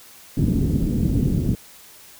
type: low-pass noise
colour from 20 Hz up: white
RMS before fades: -20 dBFS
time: 0.37-1.55 s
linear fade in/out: 2 ms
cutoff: 260 Hz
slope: 24 dB/octave
effects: white hiss -46 dBFS RMS until 2.19 s